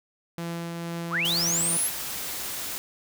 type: tone with tremolo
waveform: sawtooth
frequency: 169.1 Hz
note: E3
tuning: 44 cents sharp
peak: -26 dBFS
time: 0.38-1.77 s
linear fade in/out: 0 ms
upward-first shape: triangle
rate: 2.1 Hz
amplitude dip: 25%
type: linear sweep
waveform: sine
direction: up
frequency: 848 to 11790 Hz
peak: -23 dBFS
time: 1.1-1.91 s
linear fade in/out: 50 ms
type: noise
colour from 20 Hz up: white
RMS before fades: -33 dBFS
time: 1.25-2.78 s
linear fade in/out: 0 ms
effects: none